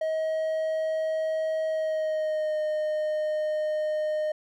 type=tone with pitch glide; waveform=triangle; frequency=634 to 613.8 Hz; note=D#5 to D#5; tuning=+32 to -24 cents; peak=-23 dBFS; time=0.01-4.32 s; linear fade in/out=5 ms; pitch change=-56 cents; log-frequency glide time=1.67-2.6 s; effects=none